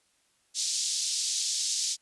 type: band-pass noise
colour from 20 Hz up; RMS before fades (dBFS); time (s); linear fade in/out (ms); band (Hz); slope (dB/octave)
pink; -30; 0.54-1.97; 50; 4400 to 7900; 24
effects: white hiss -69 dBFS RMS until 2.01 s + resampled to 24000 Hz